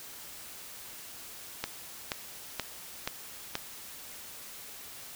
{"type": "click train", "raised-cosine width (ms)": 0.2, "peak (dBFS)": -13, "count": 5, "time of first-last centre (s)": [1.64, 3.554], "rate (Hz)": 2.09, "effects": ["white hiss -46 dBFS RMS until 5.15 s"]}